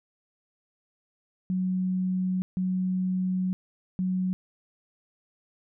sine tone bursts at uneven times, 185 Hz, F#3, in tune, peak -24 dBFS, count 3, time 1.5-2.42 / 2.57-3.53 / 3.99-4.33 s, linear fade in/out 0 ms, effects none

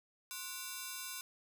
5% pulse ring-modulated tone, 1261 Hz, D#6, 23 cents sharp, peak -27 dBFS, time 0.31-1.21 s, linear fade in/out 0 ms, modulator 209 Hz, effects none

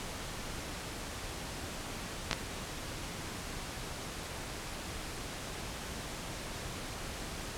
clicks, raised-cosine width 0.2 ms, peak -11 dBFS, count 2, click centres 2.312 / 2.33 s, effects pink hiss -41 dBFS RMS until 7.57 s + low-pass 10000 Hz 12 dB/octave

